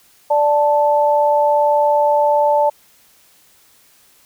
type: tone pair together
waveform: sine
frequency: 587.3 / 879.2 Hz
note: D5 / A5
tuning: 0 / -2 cents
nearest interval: perfect fifth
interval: 698 cents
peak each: -14 dBFS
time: 0.3-2.7 s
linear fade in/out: 10 ms
effects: white hiss -52 dBFS RMS until 4.25 s